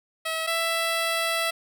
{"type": "tone pair in turn", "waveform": "10% pulse", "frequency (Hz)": [646, 662.6], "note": ["E5", "E5"], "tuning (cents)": [-35, 9], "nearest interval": "unison", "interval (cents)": 44, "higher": "second", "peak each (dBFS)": [-18, -15], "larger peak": "second", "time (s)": [[0.25, 0.47], [0.47, 1.51]], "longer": "second", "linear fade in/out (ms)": 10, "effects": []}